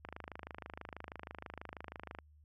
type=click train; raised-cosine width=0.5 ms; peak=-29 dBFS; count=57; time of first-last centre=0.05-2.187 s; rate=26.2 Hz; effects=added 75 Hz sine -60 dBFS peak until 2.44 s